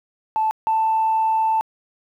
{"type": "tone pair in turn", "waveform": "sine", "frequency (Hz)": [875, 884.7], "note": ["A5", "A5"], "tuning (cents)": [-10, 9], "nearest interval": "unison", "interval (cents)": 19, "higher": "second", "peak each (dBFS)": [-16, -15], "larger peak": "second", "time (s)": [[0.36, 0.51], [0.67, 1.61]], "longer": "second", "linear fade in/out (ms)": 0, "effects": ["tanh soft clip ceiling -12 dBFS", "9-bit"]}